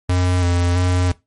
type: tone with vibrato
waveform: square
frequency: 89 Hz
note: F2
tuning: 33 cents sharp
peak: -15 dBFS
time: 0.09-1.12 s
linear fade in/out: 5 ms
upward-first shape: square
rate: 1.5 Hz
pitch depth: 24 cents each way
effects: noise-tail reverb RT60 0.2 s tail -19 dB re dry + MP3 48 kbps